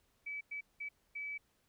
sine tone bursts at uneven times, 2295 Hz, D7, 40 cents flat, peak -39 dBFS, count 4, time 0.26-0.41 / 0.51-0.61 / 0.8-0.89 / 1.15-1.38 s, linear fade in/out 10 ms, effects pink hiss -75 dBFS RMS until 1.68 s

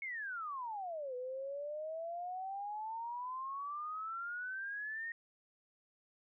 sine exponential two-way sweep, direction down then up, 2217 to 493.9 to 1867 Hz, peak -39 dBFS, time 0.02-5.12 s, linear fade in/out 2 ms, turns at 1.15 s, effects none

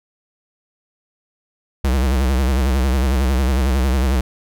square tone with vibrato, 65.41 Hz, C2, in tune, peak -15 dBFS, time 1.84-4.21 s, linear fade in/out 5 ms, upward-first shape sine, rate 11 Hz, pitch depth 120 cents each way, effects none

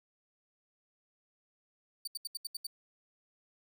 sawtooth tone bursts, 4584 Hz, D8, 43 cents flat, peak -33 dBFS, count 7, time 2.05-2.669 s, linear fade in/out 5 ms, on 25 ms, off 74 ms, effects none

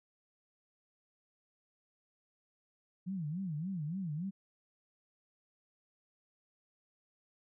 sine tone with vibrato, 169.7 Hz, F3, 49 cents flat, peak -35 dBFS, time 3.06-4.31 s, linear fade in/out 20 ms, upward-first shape sine, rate 3.5 Hz, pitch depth 250 cents each way, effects none

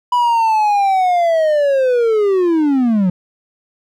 triangle linear sweep, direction down, 987.8 to 175.4 Hz, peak -9 dBFS, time 0.12-3.1 s, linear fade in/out 5 ms, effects none

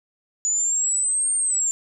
sine exponential two-way sweep, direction up then down, 6900 to 8760 to 7220 Hz, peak -19 dBFS, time 0.45-1.71 s, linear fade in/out 0 ms, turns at 1.36 s, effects none

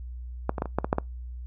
clicks, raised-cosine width 1 ms, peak -10 / -16 / -12 / -20 / -9 / -12 / -7 / -10 dBFS, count 8, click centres 0.494 / 0.582 / 0.621 / 0.657 / 0.786 / 0.845 / 0.929 / 0.984 s, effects noise-tail reverb RT60 0.2 s tail -26 dB re dry + added 61 Hz sine -35 dBFS peak until 1.46 s

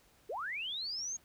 sine linear sweep, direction up, 358.8 to 6645 Hz, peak -36 dBFS, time 0.29-1.17 s, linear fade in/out 10 ms, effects pink hiss -66 dBFS RMS until 1.24 s

